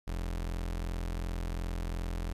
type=tone; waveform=35% pulse; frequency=42.76 Hz; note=F1; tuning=36 cents flat; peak=-31 dBFS; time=0.07-2.33 s; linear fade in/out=10 ms; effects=resampled to 32000 Hz + 12-bit